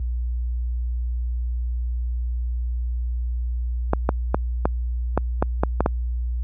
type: clicks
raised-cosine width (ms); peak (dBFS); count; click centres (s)
1; -4; 9; 3.934 / 4.091 / 4.345 / 4.655 / 5.176 / 5.425 / 5.635 / 5.806 / 5.861
effects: added 60 Hz sine -19 dBFS peak until 6.43 s + high-pass 60 Hz 12 dB/octave